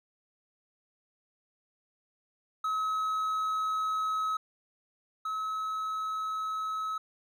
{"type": "tone pair in turn", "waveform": "triangle", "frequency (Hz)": [1282, 1287.6], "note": ["E6", "E6"], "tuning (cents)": [-49, -41], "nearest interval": "unison", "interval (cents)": 8, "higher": "second", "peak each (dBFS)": [-26, -29], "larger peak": "first", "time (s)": [[2.64, 4.37], [5.25, 6.98]], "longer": "neither", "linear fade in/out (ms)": 5, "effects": []}